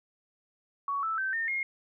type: tone with pitch steps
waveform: sine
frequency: 1121 / 1317.8 / 1549.1 / 1821.1 / 2141 Hz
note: C#6 / E6 / G6 / A#6 / C7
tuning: +19 / -1 / -21 / -41 / +39 cents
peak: -28 dBFS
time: 0.88-1.63 s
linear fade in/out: 2 ms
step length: 150 ms
effects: none